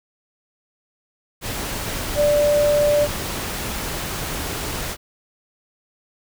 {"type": "tone in noise", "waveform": "sine", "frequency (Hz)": 587.3, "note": "D5", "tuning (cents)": 0, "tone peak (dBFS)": -14, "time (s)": [2.15, 3.08], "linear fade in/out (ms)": 50, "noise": "pink", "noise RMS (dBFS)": -27, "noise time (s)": [1.41, 4.97], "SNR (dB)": 10, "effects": []}